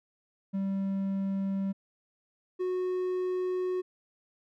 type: tone pair in turn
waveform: triangle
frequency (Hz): 194.7 / 366.7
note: G3 / F#4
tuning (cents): -12 / -15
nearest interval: major seventh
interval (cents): 1097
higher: second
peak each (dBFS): -26 / -26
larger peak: neither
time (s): 0.53-1.73 / 2.59-3.82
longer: second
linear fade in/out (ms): 20
effects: none